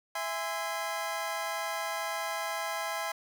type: chord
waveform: 25% pulse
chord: E augmented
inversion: none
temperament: just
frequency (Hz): 659.3 / 824.1 / 1030.1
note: E5 / G#5 / B#5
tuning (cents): 0 / -14 / -27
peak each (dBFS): -33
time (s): 0.15-3.12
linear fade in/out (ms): 5
effects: none